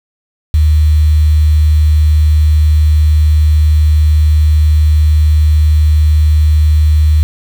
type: tone with quantisation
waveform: sine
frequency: 76.5 Hz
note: D#2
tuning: 29 cents flat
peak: -5 dBFS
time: 0.54-7.23 s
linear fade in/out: 0 ms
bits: 5
effects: none